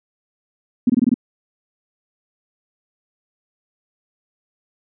sine tone bursts, 244.2 Hz, B3, 19 cents flat, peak -10 dBFS, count 6, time 0.87-1.142 s, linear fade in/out 5 ms, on 27 ms, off 22 ms, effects none

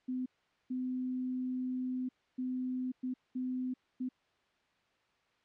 sine tone bursts at uneven times, 254.6 Hz, C4, 47 cents flat, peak -33 dBFS, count 6, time 0.08-0.26 / 0.7-2.09 / 2.38-2.92 / 3.03-3.14 / 3.35-3.74 / 4-4.09 s, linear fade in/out 10 ms, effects white hiss -72 dBFS RMS until 5.44 s + low-pass 3000 Hz 12 dB/octave

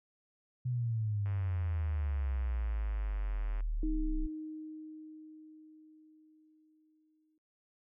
sine exponential sweep, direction down, 126.9 to 30.97 Hz, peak -31 dBFS, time 0.65-4.27 s, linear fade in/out 10 ms
click train, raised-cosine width 0.5 ms, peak -37 dBFS, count 245, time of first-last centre 1.26-3.606 s, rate 104 Hz
sine tone with exponential decay, 311.1 Hz, D#4, in tune, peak -32 dBFS, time 3.83-7.38 s, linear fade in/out 2 ms, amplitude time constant 770 ms
effects noise-tail reverb RT60 0.1 s tail -19 dB re dry

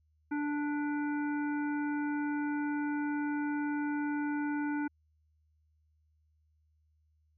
harmonic tone with a mistuned harmonic, 293.7 Hz, D4, in tune, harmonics 1 / 3 / 5 / 7 / 8, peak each -31 / -41 / -41 / -52 / -53 dBFS, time 0.31-4.88 s, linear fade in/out 10 ms, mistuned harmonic 7, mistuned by -41 cents, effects added 77 Hz sine -68 dBFS peak until 7.37 s

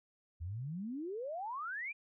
sine exponential sweep, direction up, 77.78 to 2471 Hz, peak -38 dBFS, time 0.4-1.93 s, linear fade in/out 20 ms, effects none

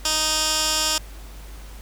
15% pulse tone with band-pass filter, 311.1 Hz, D#4, in tune, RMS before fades -22 dBFS, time 0.05-0.98 s, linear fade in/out 2 ms, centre 6000 Hz, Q 1.3, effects added 50 Hz sine -37 dBFS peak until 1.81 s + pink hiss -46 dBFS RMS until 1.81 s

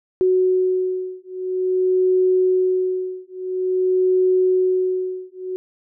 sine beating tone pair, 370 / 370.49 Hz, F#4 / F#4, 0 / +2 cents, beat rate 0.49 Hz, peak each -19 / -19 dBFS, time 0.21-5.56 s, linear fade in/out 0 ms, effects none

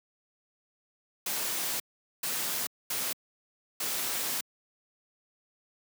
white noise bursts at uneven times, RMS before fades -32 dBFS, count 4, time 1.26-1.8 / 2.23-2.67 / 2.9-3.13 / 3.8-4.41 s, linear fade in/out 5 ms, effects high-pass 150 Hz 12 dB/octave

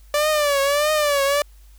sawtooth tone with vibrato, 583 Hz, D5, 13 cents flat, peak -13 dBFS, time 0.14-1.42 s, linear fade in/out 2 ms, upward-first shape triangle, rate 1.6 Hz, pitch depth 110 cents each way, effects added 50 Hz sine -44 dBFS peak until 1.78 s + white hiss -58 dBFS RMS until 1.78 s

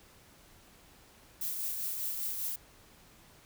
violet noise with tremolo, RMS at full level -34 dBFS, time 1.41-2.56 s, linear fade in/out 5 ms, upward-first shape triangle, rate 5 Hz, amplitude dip 40%, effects pink hiss -59 dBFS RMS until 3.45 s

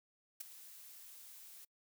blue noise with ADSR envelope, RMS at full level -40 dBFS, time 0.4-1.65 s, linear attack 11 ms, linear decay 7 ms, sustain -15 dB, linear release 6 ms, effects noise-tail reverb RT60 0.1 s tail -26 dB re dry

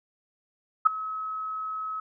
sine tone with ADSR envelope, 1284 Hz, E6, 46 cents flat, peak -11 dBFS, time 0.85-2 s, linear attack 16 ms, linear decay 8 ms, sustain -19 dB, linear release 4 ms, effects none

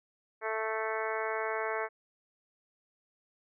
harmonic tone, 220 Hz, A3, in tune, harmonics 2 / 3 / 4 / 5 / 6 / 7 / 8 / 9 / 10, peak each -36 / -38 / -39 / -40 / -41 / -41 / -42 / -43 / -43 dBFS, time 0.41-1.89 s, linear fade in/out 50 ms, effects none

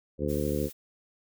harmonic tone, 73.42 Hz, D2, in tune, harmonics 1 / 2 / 3 / 4 / 5 / 6 / 7, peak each -34 / -34 / -34 / -34 / -34 / -34 / -34 dBFS, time 0.18-0.7 s, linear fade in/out 50 ms
blue noise, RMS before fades -44 dBFS, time 0.28-0.73 s, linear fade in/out 20 ms
effects none

